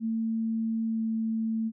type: tone with pitch glide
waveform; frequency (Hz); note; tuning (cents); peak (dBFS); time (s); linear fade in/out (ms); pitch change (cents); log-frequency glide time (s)
sine; 224.6 to 223.2; A3 to A3; +36 to +25; -26; 0-1.72; 50; -11; 0.88-1.03
effects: none